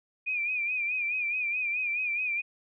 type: tone with vibrato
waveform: sine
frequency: 2433 Hz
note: D#7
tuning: 39 cents flat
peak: -27 dBFS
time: 0.26-2.42 s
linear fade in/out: 20 ms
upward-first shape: sine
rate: 4.7 Hz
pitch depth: 72 cents each way
effects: none